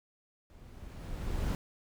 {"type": "noise with level ramp", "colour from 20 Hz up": "brown", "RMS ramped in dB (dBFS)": [-54, -30], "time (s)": [0.5, 1.55], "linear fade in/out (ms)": 0, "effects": []}